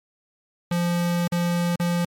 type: tone with dropouts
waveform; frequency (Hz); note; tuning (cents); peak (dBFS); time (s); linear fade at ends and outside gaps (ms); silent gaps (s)
square; 173.5; F3; -11; -21; 0.71-2.05; 5; 1.277-1.32 / 1.759-1.797
effects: MP3 64 kbps